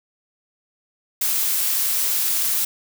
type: noise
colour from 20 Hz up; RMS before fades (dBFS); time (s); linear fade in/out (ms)
blue; -21; 1.21-2.65; 5
effects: none